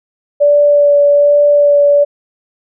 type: tone with vibrato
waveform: sine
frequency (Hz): 579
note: D5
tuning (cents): -25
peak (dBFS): -5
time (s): 0.4-2.05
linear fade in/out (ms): 20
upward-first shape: sine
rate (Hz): 1.2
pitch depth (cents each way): 11
effects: none